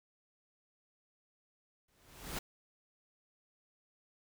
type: noise with exponential growth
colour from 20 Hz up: pink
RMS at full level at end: -37 dBFS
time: 1.88-2.39 s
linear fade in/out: 5 ms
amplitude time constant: 110 ms
effects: none